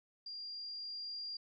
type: tone with level ramp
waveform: sine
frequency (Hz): 4786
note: D8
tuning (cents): +32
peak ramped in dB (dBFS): -43 to -40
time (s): 0.26-1.37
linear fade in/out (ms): 5
effects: none